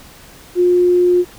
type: tone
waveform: sine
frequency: 356.4 Hz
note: F4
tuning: 35 cents sharp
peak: -9 dBFS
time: 0.55-1.25 s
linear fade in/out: 50 ms
effects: pink hiss -41 dBFS RMS until 1.38 s